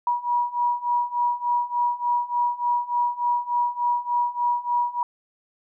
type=beating tone pair; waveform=sine; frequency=963 / 966.4 Hz; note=B5 / B5; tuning=-44 / -38 cents; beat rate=3.4 Hz; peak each=-25 / -23 dBFS; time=0.07-5.03 s; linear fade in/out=2 ms; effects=none